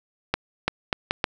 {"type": "accelerating click train", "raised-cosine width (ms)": 0.3, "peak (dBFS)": -5, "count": 5, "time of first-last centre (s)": [0.34, 1.242], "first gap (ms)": 340, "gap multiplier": 0.73, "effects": []}